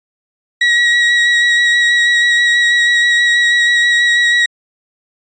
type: tone with vibrato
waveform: 35% pulse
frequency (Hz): 1911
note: A#6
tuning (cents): +43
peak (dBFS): -7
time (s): 0.61-4.46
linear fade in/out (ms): 5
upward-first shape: sine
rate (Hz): 6.2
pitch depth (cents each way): 15
effects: resampled to 16000 Hz